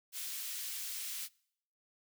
white high-pass noise, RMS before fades -41 dBFS, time 0.12-1.29 s, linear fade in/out 50 ms, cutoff 2300 Hz, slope 12 dB/octave, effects noise-tail reverb RT60 0.7 s tail -25 dB re dry

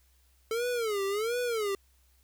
square tone with vibrato, 439.1 Hz, A4, 4 cents flat, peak -29 dBFS, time 0.51-1.75 s, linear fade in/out 2 ms, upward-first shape sine, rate 1.4 Hz, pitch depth 200 cents each way, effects added 64 Hz sine -63 dBFS peak until 2.23 s + white hiss -69 dBFS RMS until 2.23 s

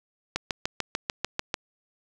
click train, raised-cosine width 0.2 ms, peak -9 dBFS, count 9, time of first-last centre 0.36-1.542 s, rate 6.77 Hz, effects none

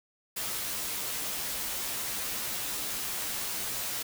white noise with comb filter, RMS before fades -34 dBFS, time 0.36-4.03 s, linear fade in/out 10 ms, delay 12 ms, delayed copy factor -0.6, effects none

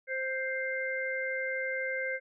harmonic tone, 524 Hz, C5, 2 cents sharp, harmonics 1 / 3 / 4, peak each -35 / -35 / -35 dBFS, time 0.07-2.2 s, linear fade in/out 50 ms, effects none

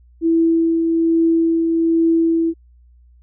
sine tone with tremolo, 329.8 Hz, E4, 1 cent sharp, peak -11 dBFS, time 0.21-2.54 s, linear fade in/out 50 ms, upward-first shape triangle, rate 1.2 Hz, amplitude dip 35%, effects added 60 Hz sine -46 dBFS peak until 3.22 s

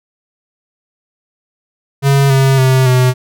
square tone with pitch steps, 138.59 / 134.64 / 130.81 / 127.09 Hz, C#3 / C3 / C3 / C3, 0 / +50 / 0 / -50 cents, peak -8 dBFS, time 2.02-3.14 s, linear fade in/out 50 ms, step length 280 ms, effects none

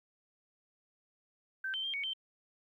sine tone with pitch steps, 1552 / 3106 / 3186 / 2234 / 3114 Hz, G6 / G7 / G7 / C#7 / G7, -18 / -17 / +27 / +13 / -12 cents, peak -34 dBFS, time 1.64-2.135 s, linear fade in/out 5 ms, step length 99 ms, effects 12-bit

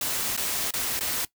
white noise with dropouts, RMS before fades -28 dBFS, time 0.01-1.25 s, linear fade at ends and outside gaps 2 ms, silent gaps 0.366-0.375 / 0.708-0.737 / 0.993-1.008 s, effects noise-tail reverb RT60 0.1 s tail -19 dB re dry

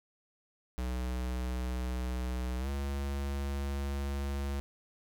square tone with pitch glide, 62.5 to 69.75 Hz, B1 to C#2, +21 to +11 cents, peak -33 dBFS, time 0.78-4.6 s, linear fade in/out 0 ms, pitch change +190 cents, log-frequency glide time 2.59-2.69 s, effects none

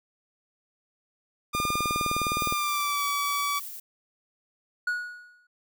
sawtooth tone with pitch glide, 1207 to 1145.2 Hz, D6 to D6, +47 to -44 cents, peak -22 dBFS, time 1.53-3.6 s, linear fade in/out 20 ms, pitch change -91 cents, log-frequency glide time 2.47-3.04 s
click train, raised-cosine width 2 ms, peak -19 dBFS, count 20, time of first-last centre 1.55-2.524 s, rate 19.5 Hz
violet noise with tremolo, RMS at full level -38 dBFS, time 2.4-3.8 s, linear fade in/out 5 ms, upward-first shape square, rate 3.5 Hz, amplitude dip 25%
triangle tone with exponential decay, 1457 Hz, F#6, 27 cents flat, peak -21 dBFS, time 4.87-5.47 s, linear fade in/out 5 ms, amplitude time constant 130 ms
effects none

